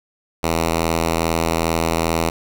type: tone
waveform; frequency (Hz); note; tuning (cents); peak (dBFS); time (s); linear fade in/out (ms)
5% pulse; 82.41; E2; 0; -6; 0.43-2.3; 5
effects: none